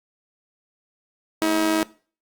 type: tone with amplitude modulation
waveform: sawtooth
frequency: 320 Hz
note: D#4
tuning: 49 cents sharp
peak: -12 dBFS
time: 1.42-1.83 s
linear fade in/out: 0 ms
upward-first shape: sine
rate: 98.5 Hz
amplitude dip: 60%
effects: noise-tail reverb RT60 0.4 s tail -20 dB re dry + Opus 48 kbps